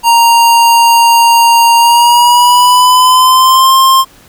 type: tone with pitch glide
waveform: square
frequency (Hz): 932.3 to 1058.6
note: A#5 to C6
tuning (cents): 0 to +20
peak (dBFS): -4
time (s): 0.03-4.05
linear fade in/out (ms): 50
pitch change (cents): +220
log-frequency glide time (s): 1.77-3.74
effects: pink hiss -41 dBFS RMS until 4.28 s